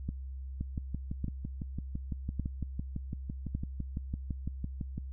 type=two click trains; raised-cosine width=5 ms; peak=-23 / -21 dBFS; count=27 / 4; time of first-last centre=0.61-4.98 / 0.09-3.55 s; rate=5.95 / 0.867 Hz; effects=added 66 Hz sine -38 dBFS peak until 5.12 s